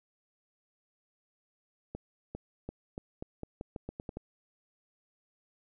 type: accelerating click train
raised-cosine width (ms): 2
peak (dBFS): -25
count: 12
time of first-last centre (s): 1.95-4.17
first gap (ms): 400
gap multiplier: 0.85
effects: none